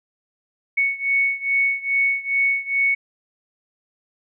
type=beating tone pair; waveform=sine; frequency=2217 / 2219.4 Hz; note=C#7 / C#7; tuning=0 / +2 cents; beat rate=2.4 Hz; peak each=-20 / -22 dBFS; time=0.77-2.95 s; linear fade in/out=10 ms; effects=none